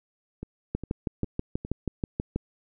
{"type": "two click trains", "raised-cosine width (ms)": 3, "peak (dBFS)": [-22, -14], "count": [4, 11], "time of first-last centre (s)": [[0.43, 1.65], [0.75, 2.36]], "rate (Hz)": [2.46, 6.21], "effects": []}